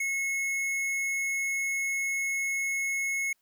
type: tone with hard clipping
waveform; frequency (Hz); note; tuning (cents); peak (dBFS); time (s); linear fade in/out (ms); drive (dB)
sine; 2181; C#7; -29; -29; 0-3.33; 5; 12
effects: white hiss -73 dBFS RMS until 3.41 s